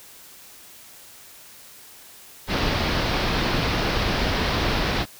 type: low-pass noise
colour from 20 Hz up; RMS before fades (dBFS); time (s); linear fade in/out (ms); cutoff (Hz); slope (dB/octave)
pink; -23; 2.47-5.06; 50; 5200; 48
effects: white hiss -46 dBFS RMS until 5.19 s